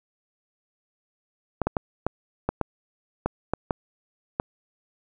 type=clicks; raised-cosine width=1 ms; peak=-9 dBFS; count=10; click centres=1.617 / 1.67 / 1.768 / 2.066 / 2.49 / 2.613 / 3.26 / 3.536 / 3.708 / 4.399 s; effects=none